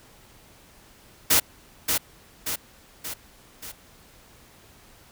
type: noise with echo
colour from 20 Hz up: white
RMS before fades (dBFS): -18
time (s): 1.3-1.4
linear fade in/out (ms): 10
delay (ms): 580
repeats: 4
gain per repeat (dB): -5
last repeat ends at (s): 3.72
effects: pink hiss -53 dBFS RMS until 5.11 s